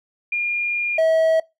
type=tone pair in turn; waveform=sine / triangle; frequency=2414 / 644.9 Hz; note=D7 / E5; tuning=+47 / -38 cents; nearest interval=octave + major seventh; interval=2285 cents; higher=first; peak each=-19 / -12 dBFS; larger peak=second; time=0.32-0.98 / 0.98-1.4 s; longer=first; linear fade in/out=5 ms; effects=noise-tail reverb RT60 0.2 s tail -21 dB re dry